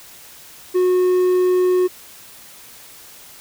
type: tone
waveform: triangle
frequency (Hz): 364.6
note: F#4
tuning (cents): -25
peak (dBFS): -11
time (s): 0.74-1.88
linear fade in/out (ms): 20
effects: white hiss -42 dBFS RMS until 3.4 s